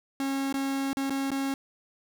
45% pulse tone with dropouts, 272.5 Hz, C#4, 29 cents flat, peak -27 dBFS, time 0.2-1.54 s, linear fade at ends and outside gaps 1 ms, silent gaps 0.526-0.541 / 0.931-0.97 / 1.097-1.105 / 1.305-1.316 s, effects none

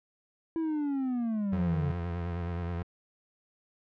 triangle linear sweep, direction down, 331 to 137.5 Hz, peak -26 dBFS, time 0.56-1.91 s, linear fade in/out 0 ms
30% pulse tone with vibrato, 86.3 Hz, F2, 20 cents flat, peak -29 dBFS, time 1.52-2.83 s, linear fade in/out 10 ms, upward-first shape sine, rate 9.5 Hz, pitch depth 44 cents each way
effects low-pass 2000 Hz 12 dB/octave

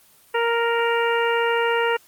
harmonic tone, 466.2 Hz, A#4, in tune, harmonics 1 / 2 / 3 / 4 / 5 / 6, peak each -21 / -24 / -26 / -28 / -32 / -30 dBFS, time 0.34-1.97 s, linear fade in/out 10 ms, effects white hiss -54 dBFS RMS until 2.07 s + Opus 24 kbps

